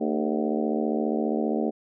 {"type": "harmonic tone with a mistuned harmonic", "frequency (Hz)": 75, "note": "D2", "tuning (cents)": 37, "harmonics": [3, 4, 5, 6, 7, 8, 9, 10], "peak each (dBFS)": [-27, -29, -31, -33, -34, -35, -36, -37], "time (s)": [0, 1.71], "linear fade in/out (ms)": 20, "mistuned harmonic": 5, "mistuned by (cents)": 73, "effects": []}